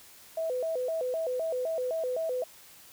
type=tone with vibrato; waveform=sine; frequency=572 Hz; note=D5; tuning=46 cents flat; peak=-28 dBFS; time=0.37-2.44 s; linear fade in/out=5 ms; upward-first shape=square; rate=3.9 Hz; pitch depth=220 cents each way; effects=white hiss -53 dBFS RMS until 2.92 s